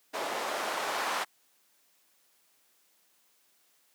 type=noise with band-pass filter sweep; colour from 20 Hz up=white; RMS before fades=-33 dBFS; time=0.13-1.25 s; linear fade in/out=20 ms; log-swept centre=600 to 980 Hz; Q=1.1; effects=white hiss -68 dBFS RMS until 3.94 s + high-pass 200 Hz 12 dB/octave